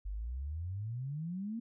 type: exponential sweep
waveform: sine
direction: up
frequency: 46.63 to 237 Hz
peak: -36 dBFS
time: 0.05-1.6 s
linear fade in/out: 10 ms
effects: none

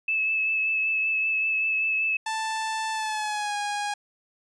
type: tone with vibrato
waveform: sine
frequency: 2608 Hz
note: E7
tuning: 19 cents flat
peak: -22 dBFS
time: 0.08-2.17 s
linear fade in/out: 5 ms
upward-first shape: sine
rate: 5.2 Hz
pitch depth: 17 cents each way
type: tone with pitch glide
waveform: sawtooth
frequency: 882 to 822.9 Hz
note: A5 to G#5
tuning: +4 to -16 cents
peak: -23 dBFS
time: 2.26-3.94 s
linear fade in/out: 5 ms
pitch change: -120 cents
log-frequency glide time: 2.92-3.55 s
effects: resampled to 22050 Hz

